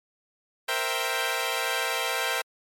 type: chord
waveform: 10% pulse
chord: C dominant seventh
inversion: third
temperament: equal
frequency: 466.2 / 523.3 / 659.3 / 784 Hz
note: Bb4 / C5 / E5 / G5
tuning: 0 / 0 / 0 / 0 cents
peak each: -23 dBFS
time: 0.68-2.42 s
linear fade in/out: 10 ms
effects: MP3 64 kbps